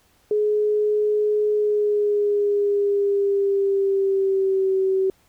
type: tone with pitch glide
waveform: sine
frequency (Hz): 421.1 to 381.7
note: G#4 to G4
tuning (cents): +24 to -46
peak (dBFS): -17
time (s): 0.31-5.1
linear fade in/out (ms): 2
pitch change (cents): -170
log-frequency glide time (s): 1.52-4.75
effects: pink hiss -60 dBFS RMS until 5.28 s